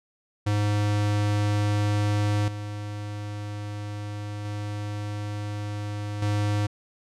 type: tone with level steps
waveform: square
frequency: 103.83 Hz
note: G#2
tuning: in tune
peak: -22 / -32 / -30 / -23 dBFS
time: 0.46-6.67 s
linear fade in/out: 10 ms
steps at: 2.48 / 4.45 / 6.22 s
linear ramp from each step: 2 ms
effects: low-pass 8000 Hz 12 dB/octave